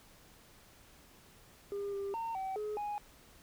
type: tone with pitch steps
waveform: sine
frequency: 402.5 / 397 / 913 / 765 / 422.8 / 829 Hz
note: G4 / G4 / A#5 / G5 / G#4 / G#5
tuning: +46 / +22 / -36 / -42 / +31 / -3 cents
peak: -33 dBFS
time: 1.72-2.98 s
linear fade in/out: 0 ms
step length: 210 ms
effects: tanh soft clip ceiling -34 dBFS + pink hiss -60 dBFS RMS until 3.42 s